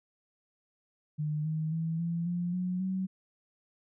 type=tone with pitch steps; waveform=sine; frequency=151.4 / 157.01 / 162.83 / 168.86 / 175.12 / 181.61 / 188.34 Hz; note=D#3 / D#3 / E3 / E3 / F3 / F#3 / F#3; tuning=-47 / +16 / -21 / +42 / +5 / -32 / +31 cents; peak=-29 dBFS; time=1.18-3.07 s; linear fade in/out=20 ms; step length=270 ms; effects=none